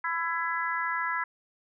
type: harmonic tone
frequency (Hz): 333.8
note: E4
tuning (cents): +22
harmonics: 3 / 4 / 5 / 6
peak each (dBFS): -32 / -33 / -32 / -35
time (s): 0.04-1.24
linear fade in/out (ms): 5
effects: none